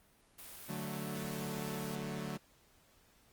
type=noise; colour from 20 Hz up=white; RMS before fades=-50 dBFS; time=0.38-1.96 s; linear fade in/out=10 ms
type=chord; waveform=sawtooth; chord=D major; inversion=none; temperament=equal; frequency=146.83 / 185 / 220 Hz; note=D3 / F#3 / A3; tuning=0 / 0 / 0 cents; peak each=-39 dBFS; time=0.68-2.38 s; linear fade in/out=20 ms
effects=pink hiss -67 dBFS RMS until 3.32 s + Opus 32 kbps